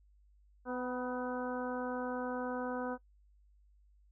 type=harmonic tone with a mistuned harmonic; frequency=250.8 Hz; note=B3; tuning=27 cents sharp; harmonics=1 / 2 / 3 / 4 / 5 / 6; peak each=-39 / -39 / -44 / -45 / -47 / -46 dBFS; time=0.65-2.98 s; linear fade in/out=50 ms; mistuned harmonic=4; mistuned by=-33 cents; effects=noise-tail reverb RT60 0.1 s tail -22 dB re dry + added 50 Hz sine -62 dBFS peak until 4.11 s